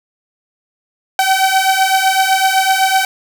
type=beating tone pair; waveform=sawtooth; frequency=762 / 769.9 Hz; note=G5 / G5; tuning=-49 / -31 cents; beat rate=7.9 Hz; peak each=-10 dBFS; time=1.19-3.05 s; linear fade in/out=2 ms; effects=none